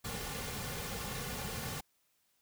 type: noise with comb filter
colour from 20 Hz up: pink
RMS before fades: -40 dBFS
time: 0.04-1.81 s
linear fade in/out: 10 ms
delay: 3.1 ms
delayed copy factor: -0.65
effects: white hiss -75 dBFS RMS until 2.41 s